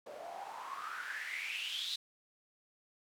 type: noise with band-pass filter sweep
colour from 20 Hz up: white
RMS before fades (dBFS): -42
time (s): 0.06-1.96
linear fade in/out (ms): 5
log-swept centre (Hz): 540 to 4000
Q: 7.8
effects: none